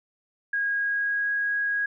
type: tone with pitch glide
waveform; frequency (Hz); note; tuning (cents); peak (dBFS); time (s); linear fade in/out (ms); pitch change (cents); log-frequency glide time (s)
sine; 1638 to 1649.4; G#6 to G#6; -24 to -12; -23; 0.53-1.86; 5; +12; 0.74-1.3
effects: none